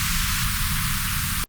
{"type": "band-stop noise", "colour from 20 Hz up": "pink", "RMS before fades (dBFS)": -23, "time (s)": [0, 1.44], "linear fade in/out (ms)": 0, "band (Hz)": [200, 1100], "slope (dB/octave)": 48, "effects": ["Opus 48 kbps"]}